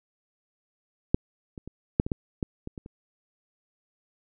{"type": "clicks", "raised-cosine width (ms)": 3, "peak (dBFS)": [-6, -26, -26, -6, -18, -13, -14, -22, -25, -29], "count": 10, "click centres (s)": [1.145, 1.578, 1.676, 1.999, 2.065, 2.118, 2.428, 2.674, 2.778, 2.861], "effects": []}